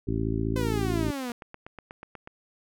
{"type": "harmonic tone", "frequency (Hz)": 55.2, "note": "A1", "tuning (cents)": 6, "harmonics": [1, 2, 3, 4, 5, 6, 7], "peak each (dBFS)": [-32, -30, -35, -35, -32, -34, -34], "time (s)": [0.07, 1.11], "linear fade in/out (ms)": 10}
{"type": "exponential sweep", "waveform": "sawtooth", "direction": "down", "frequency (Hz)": [516, 234], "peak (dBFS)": -27, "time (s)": [0.56, 1.32], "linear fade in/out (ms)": 2}
{"type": "click train", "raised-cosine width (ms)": 0.5, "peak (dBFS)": -26, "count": 9, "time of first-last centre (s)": [1.3, 2.274], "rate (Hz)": 8.21}
{"effects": []}